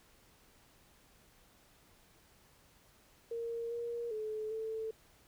sine tone with pitch steps, 464.2 / 471.2 / 431.7 / 442.6 Hz, A#4 / A#4 / A4 / A4, -7 / +19 / -33 / +10 cents, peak -36 dBFS, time 3.31-4.91 s, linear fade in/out 5 ms, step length 400 ms, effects pink hiss -65 dBFS RMS until 5.27 s

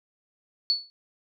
sine tone with exponential decay, 4435 Hz, C#8, in tune, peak -17 dBFS, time 0.7-0.9 s, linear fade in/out 0 ms, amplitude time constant 43 ms, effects none

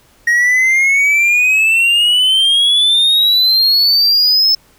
triangle exponential sweep, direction up, 1876 to 5274 Hz, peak -7 dBFS, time 0.27-4.55 s, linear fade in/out 5 ms, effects pink hiss -50 dBFS RMS until 4.78 s

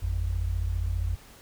sine tone pair together, 52.37 / 87.31 Hz, G#1 / F2, +15 / 0 cents, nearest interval major sixth, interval 885 cents, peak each -28 dBFS, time 0.02-1.16 s, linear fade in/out 10 ms, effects pink hiss -52 dBFS RMS until 1.41 s

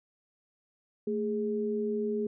sine tone pair together, 221.9 / 415.3 Hz, A3 / G#4, +15 / 0 cents, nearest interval major seventh, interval 1085 cents, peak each -32 / -30 dBFS, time 1.07-2.27 s, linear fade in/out 5 ms, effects none

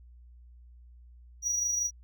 triangle tone with amplitude modulation, 5790 Hz, F#8, 38 cents flat, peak -24 dBFS, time 1.42-1.91 s, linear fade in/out 50 ms, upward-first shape sine, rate 25.7 Hz, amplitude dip 40%, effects added 60 Hz sine -50 dBFS peak until 2.03 s

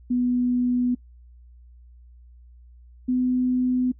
sine tone pair in turn, 246.9 / 252.1 Hz, B3 / B3, 0 / +36 cents, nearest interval unison, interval 36 cents, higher second, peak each -19 dBFS, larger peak neither, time 0.1-0.95 / 3.08-3.92 s, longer first, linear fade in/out 10 ms, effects noise-tail reverb RT60 0.1 s tail -22 dB re dry + added 60 Hz sine -46 dBFS peak until 3.99 s

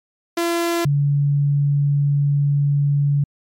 sawtooth / sine tone pair in turn, 340.1 / 142.99 Hz, F4 / D3, -46 / -46 cents, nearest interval octave + minor third, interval 1500 cents, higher first, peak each -14 dBFS, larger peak neither, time 0.37-0.85 / 0.85-3.24 s, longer second, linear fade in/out 5 ms, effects MP3 64 kbps

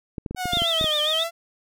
clicks, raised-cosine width 3 ms, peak -17 dBFS, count 10, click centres 0.182 / 0.262 / 0.31 / 0.348 / 0.456 / 0.534 / 0.571 / 0.62 / 0.812 / 0.843 s
sawtooth linear two-way sweep, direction down then up, 747 to 593 to 682 Hz, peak -22 dBFS, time 0.36-1.31 s, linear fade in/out 50 ms, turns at 0.99 s
sine tone with vibrato, 3360 Hz, G#7, 19 cents sharp, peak -21 dBFS, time 0.52-1.24 s, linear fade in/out 10 ms, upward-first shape sine, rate 7.4 Hz, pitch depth 150 cents each way
effects none

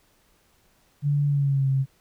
sine tone with pitch glide, 144.3 to 134.64 Hz, D3 to C3, -30 to +50 cents, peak -19 dBFS, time 1.02-1.86 s, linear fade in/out 50 ms, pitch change -120 cents, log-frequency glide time 1.27-1.68 s, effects pink hiss -63 dBFS RMS until 2 s

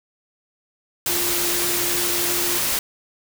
sine tone in noise, 349.2 Hz, F4, in tune, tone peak -29 dBFS, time 1.09-2.58 s, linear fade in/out 2 ms, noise white, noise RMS -22 dBFS, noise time 1.06-2.79 s, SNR -10 dB, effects none

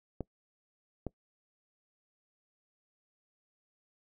clicks, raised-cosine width 2 ms, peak -22 dBFS, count 2, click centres 0.207 / 1.067 s, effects noise-tail reverb RT60 0.1 s tail -23 dB re dry

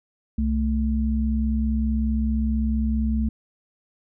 sine tone pair together, 65.04 / 220.4 Hz, C2 / A3, -10 / +3 cents, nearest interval octave + major sixth, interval 2113 cents, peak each -22 / -23 dBFS, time 0.38-3.29 s, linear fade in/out 5 ms, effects none

